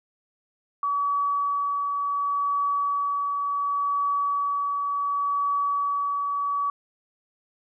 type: tone with tremolo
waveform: sine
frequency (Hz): 1139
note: C#6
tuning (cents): +47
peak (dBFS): -21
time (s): 0.83-6.7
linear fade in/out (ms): 2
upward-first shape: triangle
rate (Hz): 0.69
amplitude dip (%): 30
effects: none